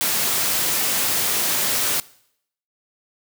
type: noise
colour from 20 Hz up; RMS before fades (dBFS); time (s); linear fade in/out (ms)
white; -21; 0.01-2; 0
effects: noise-tail reverb RT60 0.7 s tail -21 dB re dry + high-pass 100 Hz 12 dB/octave